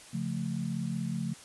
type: chord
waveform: sine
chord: Db augmented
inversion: none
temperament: equal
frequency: 138.59 / 174.61 / 220 Hz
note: Db3 / F3 / A3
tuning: 0 / 0 / 0 cents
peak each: -36 / -34 / -35 dBFS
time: 0.13-1.34 s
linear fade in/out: 10 ms
effects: white hiss -51 dBFS RMS until 1.44 s + resampled to 24000 Hz